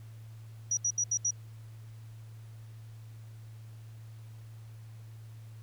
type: tone bursts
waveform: sine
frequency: 5810 Hz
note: F#8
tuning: 32 cents flat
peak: -26 dBFS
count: 5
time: 0.71-1.308 s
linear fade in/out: 5 ms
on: 62 ms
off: 72 ms
effects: added 111 Hz sine -45 dBFS peak until 5.62 s + pink hiss -63 dBFS RMS until 5.62 s